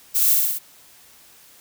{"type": "noise with echo", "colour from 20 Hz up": "violet", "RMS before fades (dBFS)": -19, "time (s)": [0.14, 0.35], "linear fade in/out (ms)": 20, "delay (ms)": 60, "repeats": 4, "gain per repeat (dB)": -2, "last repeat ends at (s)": 0.59, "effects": ["white hiss -50 dBFS RMS until 1.6 s"]}